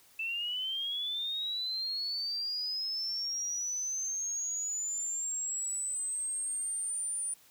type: linear sweep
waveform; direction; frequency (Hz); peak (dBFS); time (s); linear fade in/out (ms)
sine; up; 2637 to 9397; -32; 0.19-7.34; 5
effects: white hiss -61 dBFS RMS until 7.5 s